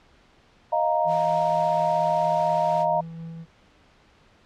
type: chord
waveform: sine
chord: Eb suspended second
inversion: none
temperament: equal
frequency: 622.3 / 698.5 / 932.3 Hz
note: Eb5 / F5 / Bb5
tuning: 0 / 0 / 0 cents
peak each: -24 dBFS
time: 0.72-3.01 s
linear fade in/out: 10 ms
type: tone with tremolo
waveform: triangle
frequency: 164.81 Hz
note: E3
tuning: in tune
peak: -31 dBFS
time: 1.04-3.46 s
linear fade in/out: 50 ms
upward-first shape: sine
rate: 4.2 Hz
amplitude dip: 25%
type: noise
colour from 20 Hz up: white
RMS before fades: -39 dBFS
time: 1.07-2.86 s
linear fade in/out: 50 ms
effects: pink hiss -57 dBFS RMS until 4.45 s + low-pass 4000 Hz 12 dB/octave